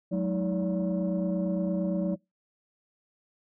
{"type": "tone cluster", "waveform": "sine", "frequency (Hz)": [184.3, 213, 317.6, 571], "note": ["F#3", "G#3", "D#4", "D5"], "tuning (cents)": [-7, 44, 36, -49], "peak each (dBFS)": [-26, -33, -32, -32], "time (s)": [0.11, 2.16], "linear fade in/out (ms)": 20, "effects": ["noise-tail reverb RT60 0.2 s tail -24 dB re dry", "tanh soft clip ceiling -20 dBFS"]}